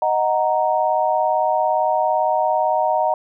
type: chord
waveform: sine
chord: D# minor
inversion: none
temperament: equal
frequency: 622.3 / 740 / 932.3 Hz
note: D#5 / F#5 / A#5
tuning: 0 / 0 / 0 cents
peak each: -20 dBFS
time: 0.02-3.14 s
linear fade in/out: 2 ms
effects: none